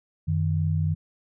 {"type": "tone pair together", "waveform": "sine", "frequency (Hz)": [92.5, 155.57], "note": ["F#2", "D#3"], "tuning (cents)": [0, 0], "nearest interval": "major sixth", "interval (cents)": 900, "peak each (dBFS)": -24, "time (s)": [0.27, 0.95], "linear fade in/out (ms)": 20, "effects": []}